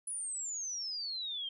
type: exponential sweep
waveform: sine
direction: down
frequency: 10100 to 3136 Hz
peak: -36 dBFS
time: 0.07-1.49 s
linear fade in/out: 5 ms
effects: none